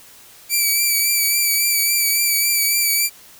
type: tone with vibrato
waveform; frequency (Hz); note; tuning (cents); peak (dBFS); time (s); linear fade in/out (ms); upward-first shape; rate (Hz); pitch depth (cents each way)
5% pulse; 2316; D7; -25; -6; 0.49-3.1; 50; triangle; 3.6; 40
effects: white hiss -45 dBFS RMS until 3.39 s